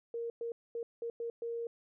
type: tone bursts at uneven times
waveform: sine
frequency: 466.2 Hz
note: A#4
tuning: in tune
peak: -35 dBFS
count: 6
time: 0.14-0.3 / 0.41-0.52 / 0.75-0.83 / 1.02-1.1 / 1.2-1.3 / 1.42-1.67 s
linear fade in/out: 2 ms
effects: none